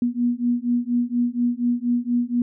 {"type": "beating tone pair", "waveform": "sine", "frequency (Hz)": [239.5, 243.7], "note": ["A#3", "B3"], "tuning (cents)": [47, -23], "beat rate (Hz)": 4.2, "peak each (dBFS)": -22, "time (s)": [0.02, 2.42], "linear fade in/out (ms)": 2, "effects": []}